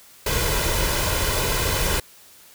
pink noise with comb filter, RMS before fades -22 dBFS, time 0.26-2 s, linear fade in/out 5 ms, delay 2 ms, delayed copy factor +0.6, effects white hiss -49 dBFS RMS until 2.54 s

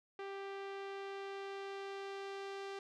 sawtooth tone with low-pass filter sweep, 393.4 Hz, G4, 6 cents sharp, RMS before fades -45 dBFS, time 0.19-2.79 s, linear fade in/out 2 ms, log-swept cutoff 2800 to 4700 Hz, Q 0.89, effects none

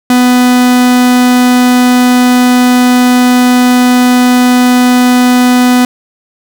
45% pulse tone, 248.6 Hz, B3, 12 cents sharp, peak -4 dBFS, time 0.1-5.85 s, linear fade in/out 2 ms, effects none

